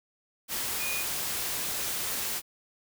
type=tone in noise; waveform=sine; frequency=2460 Hz; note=D#7; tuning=20 cents flat; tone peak=-33 dBFS; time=0.78-1.05 s; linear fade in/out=50 ms; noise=white; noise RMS=-32 dBFS; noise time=0.48-2.42 s; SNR=-4 dB; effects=none